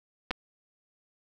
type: clicks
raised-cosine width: 0.3 ms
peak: -14 / -14 dBFS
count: 2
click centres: 0.308 / 0.312 s
effects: none